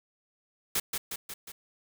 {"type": "noise with echo", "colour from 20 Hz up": "white", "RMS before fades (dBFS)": -28, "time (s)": [0.75, 0.8], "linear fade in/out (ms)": 5, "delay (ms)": 180, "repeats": 4, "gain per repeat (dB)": -4, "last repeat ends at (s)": 1.52, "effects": []}